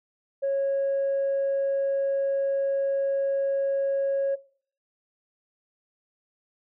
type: tone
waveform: sine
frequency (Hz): 550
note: C#5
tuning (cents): -14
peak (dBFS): -21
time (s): 0.42-4.36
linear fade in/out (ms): 20
effects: noise-tail reverb RT60 0.5 s tail -20 dB re dry + tanh soft clip ceiling -20 dBFS